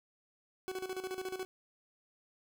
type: tone with tremolo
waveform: 40% pulse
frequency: 374 Hz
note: F#4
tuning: 19 cents sharp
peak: -35 dBFS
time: 0.68-1.45 s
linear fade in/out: 0 ms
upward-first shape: square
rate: 14 Hz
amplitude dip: 70%
effects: none